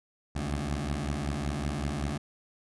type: beating tone pair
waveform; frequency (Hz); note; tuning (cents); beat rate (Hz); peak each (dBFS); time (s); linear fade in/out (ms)
15% pulse; 69.3 / 74.6; C#2 / D2; 0 / +28; 5.3; -27 / -26; 0.35-2.18; 10
effects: resampled to 24000 Hz